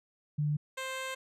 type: tone pair in turn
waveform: sine / 10% pulse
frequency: 148.6 / 524.7 Hz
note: D3 / C5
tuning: +21 / +5 cents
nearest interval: octave + minor seventh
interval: 2184 cents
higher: second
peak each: -27 dBFS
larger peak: neither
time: 0.38-0.57 / 0.77-1.15 s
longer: second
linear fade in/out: 10 ms
effects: low-pass 11000 Hz 12 dB/octave